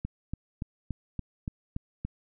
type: click train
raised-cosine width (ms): 5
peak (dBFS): -20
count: 8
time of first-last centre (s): 0.05-2.05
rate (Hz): 3.5
effects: none